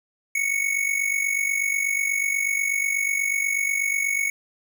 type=tone with amplitude modulation; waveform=square; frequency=2217 Hz; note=C#7; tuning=in tune; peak=-19 dBFS; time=0.35-4.3 s; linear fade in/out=5 ms; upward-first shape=sine; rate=48.2 Hz; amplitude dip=70%; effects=none